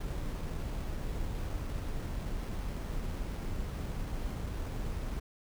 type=noise with sample-and-hold; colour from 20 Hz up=brown; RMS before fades=-36 dBFS; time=0-5.2 s; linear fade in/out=10 ms; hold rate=7350 Hz; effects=none